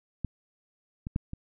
clicks, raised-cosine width 5 ms, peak -18 / -22 / -15 / -24 dBFS, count 4, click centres 0.247 / 1.069 / 1.161 / 1.334 s, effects none

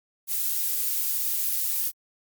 violet noise, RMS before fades -26 dBFS, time 0.27-1.92 s, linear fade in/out 50 ms, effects Opus 48 kbps

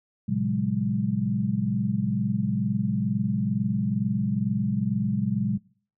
sine tone cluster, 115.3 / 135.1 / 182.1 / 204.3 Hz, A#2 / C#3 / F#3 / G#3, -19 / -44 / -27 / -28 cents, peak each -30 / -30 / -28 / -26 dBFS, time 0.28-5.58 s, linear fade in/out 10 ms, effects noise-tail reverb RT60 0.5 s tail -24 dB re dry

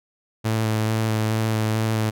sawtooth tone with vibrato, 110 Hz, A2, in tune, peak -16 dBFS, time 0.44-2.11 s, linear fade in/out 20 ms, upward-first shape square, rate 2.3 Hz, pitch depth 12 cents each way, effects none

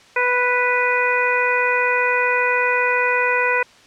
harmonic tone, 493.9 Hz, B4, in tune, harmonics 1 / 2 / 3 / 4 / 5, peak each -22 / -22 / -22 / -22 / -22 dBFS, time 0.16-3.63 s, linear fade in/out 5 ms, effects white hiss -48 dBFS RMS until 3.86 s + low-pass 5000 Hz 12 dB/octave

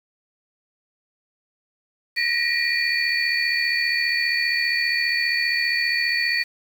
sine tone cluster, 1870 / 1945 / 2397 / 4482 Hz, A#6 / B6 / D7 / C#8, +5 / -27 / +35 / +18 cents, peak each -25 dBFS, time 2.16-6.44 s, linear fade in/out 20 ms, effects 7-bit

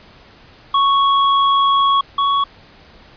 square tone pair in turn, 1108.7 / 1117.1 Hz, C#6 / C#6, 0 / +13 cents, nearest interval unison, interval 13 cents, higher second, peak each -12 / -14 dBFS, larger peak first, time 0.74-2.01 / 2.18-2.44 s, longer first, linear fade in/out 5 ms, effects pink hiss -45 dBFS RMS until 3.16 s + resampled to 11025 Hz

